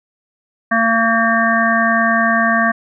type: harmonic tone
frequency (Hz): 227.6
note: A#3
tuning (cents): -41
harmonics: 1 / 3 / 5 / 7 / 8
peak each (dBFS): -18 / -18 / -18 / -18 / -18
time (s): 0.71-2.72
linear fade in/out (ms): 10
effects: none